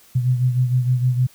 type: beating tone pair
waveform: sine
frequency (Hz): 124.9 / 131.4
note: B2 / C3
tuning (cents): +20 / +8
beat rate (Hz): 6.5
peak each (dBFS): -16 / -23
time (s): 0.15-1.27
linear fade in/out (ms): 10
effects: white hiss -51 dBFS RMS until 1.34 s